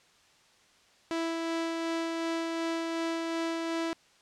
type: tone with tremolo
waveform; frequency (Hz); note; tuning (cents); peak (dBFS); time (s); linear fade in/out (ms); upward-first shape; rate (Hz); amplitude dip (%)
sawtooth; 330; E4; +2; -25; 1.11-3.93; 0; sine; 2.7; 25
effects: white hiss -62 dBFS RMS until 4.21 s + low-pass 6000 Hz 12 dB/octave